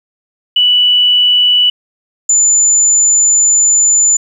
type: tone pair in turn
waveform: sine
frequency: 2960 / 7040 Hz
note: F#7 / A8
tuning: 0 / 0 cents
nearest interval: octave + minor third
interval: 1500 cents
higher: second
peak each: -6 dBFS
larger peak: neither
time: 0.56-1.7 / 2.29-4.17 s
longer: second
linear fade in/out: 5 ms
effects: 7-bit